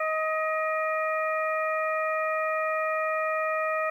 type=harmonic tone with a mistuned harmonic; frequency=630 Hz; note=D#5; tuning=21 cents sharp; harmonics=1 / 2 / 3 / 4; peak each=-28 / -29 / -33 / -36 dBFS; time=0-3.9 s; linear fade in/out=5 ms; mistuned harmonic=4; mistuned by=-69 cents; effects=10-bit